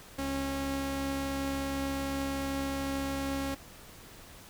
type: tone pair together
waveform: sawtooth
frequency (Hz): 69 / 273.3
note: C#2 / C#4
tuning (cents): -7 / -24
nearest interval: 2 octaves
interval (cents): 2383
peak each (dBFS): -35 / -28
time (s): 0.18-3.55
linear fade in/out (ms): 10
effects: pink hiss -51 dBFS RMS until 4.49 s